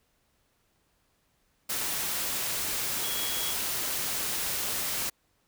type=tone in noise; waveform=sine; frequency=3323 Hz; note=G#7; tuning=in tune; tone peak=-36 dBFS; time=3.03-3.54 s; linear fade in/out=10 ms; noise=white; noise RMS=-31 dBFS; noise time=1.69-5.1 s; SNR=-8 dB; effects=pink hiss -71 dBFS RMS until 5.47 s